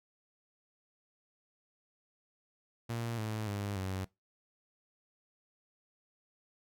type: tone with pitch steps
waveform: sawtooth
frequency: 116.54 / 108.74 / 101.45 / 94.66 Hz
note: A#2 / A2 / G#2 / F#2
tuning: 0 / -20 / -40 / +40 cents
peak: -31 dBFS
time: 2.89-4.05 s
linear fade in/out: 10 ms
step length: 290 ms
effects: noise-tail reverb RT60 0.2 s tail -21 dB re dry